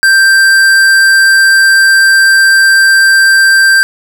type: tone with hard clipping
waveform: triangle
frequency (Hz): 1573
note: G6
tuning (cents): +6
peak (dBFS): -5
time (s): 0.03-3.83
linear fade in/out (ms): 0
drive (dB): 17
effects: none